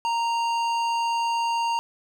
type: tone with hard clipping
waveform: triangle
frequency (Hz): 929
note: A#5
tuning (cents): -6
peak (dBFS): -24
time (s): 0.05-1.79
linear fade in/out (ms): 0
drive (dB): 16
effects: none